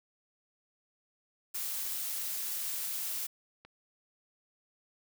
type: noise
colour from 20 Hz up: blue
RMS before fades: -36 dBFS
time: 1.54-3.27 s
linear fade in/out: 10 ms
type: click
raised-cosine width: 0.3 ms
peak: -36 dBFS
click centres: 3.65 s
effects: none